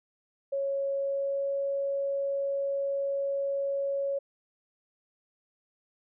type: tone with pitch glide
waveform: sine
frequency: 552 to 555.2 Hz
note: C#5 to C#5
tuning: -7 to +3 cents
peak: -27 dBFS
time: 0.52-4.19 s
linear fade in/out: 10 ms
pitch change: +10 cents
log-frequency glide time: 0.92-1.51 s
effects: none